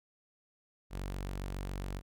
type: tone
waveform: sawtooth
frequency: 47.25 Hz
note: F#1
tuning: 37 cents sharp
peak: -33 dBFS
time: 0.9-2.02 s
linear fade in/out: 50 ms
effects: none